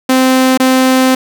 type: tone with dropouts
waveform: sawtooth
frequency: 259.5 Hz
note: C4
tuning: 14 cents flat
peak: -3 dBFS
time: 0.09-1.15 s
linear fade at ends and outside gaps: 5 ms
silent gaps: 0.575-0.599 s
effects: none